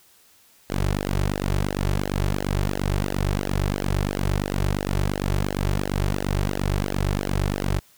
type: tone with flanger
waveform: sawtooth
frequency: 48.69 Hz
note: G1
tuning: 11 cents flat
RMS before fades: -24 dBFS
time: 0.69-7.8 s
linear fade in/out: 20 ms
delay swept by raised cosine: 0.82 to 4.22 ms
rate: 2.9 Hz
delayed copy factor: -0.95
effects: white hiss -56 dBFS RMS until 7.97 s

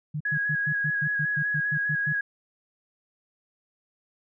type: tone bursts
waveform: sine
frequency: 150.7 Hz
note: D3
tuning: 45 cents sharp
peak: -27 dBFS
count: 12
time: 0.14-2.13 s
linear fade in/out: 10 ms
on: 65 ms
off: 110 ms
type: tone with vibrato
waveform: sine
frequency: 1661 Hz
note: G#6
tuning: in tune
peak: -24 dBFS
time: 0.25-2.21 s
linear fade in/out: 5 ms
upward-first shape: square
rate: 5 Hz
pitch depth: 16 cents each way
effects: none

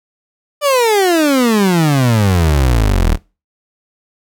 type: exponential sweep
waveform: 30% pulse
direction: down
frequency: 600 to 36.49 Hz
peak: -7 dBFS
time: 0.61-3.18 s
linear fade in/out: 50 ms
effects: noise-tail reverb RT60 0.3 s tail -23 dB re dry

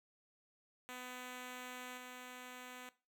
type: tone with level steps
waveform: 5% pulse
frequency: 250.7 Hz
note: B3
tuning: 26 cents sharp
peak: -35 / -38 dBFS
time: 0.89-2.89 s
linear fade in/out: 0 ms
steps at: 1.97 s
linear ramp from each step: 10 ms
effects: noise-tail reverb RT60 0.3 s tail -18 dB re dry

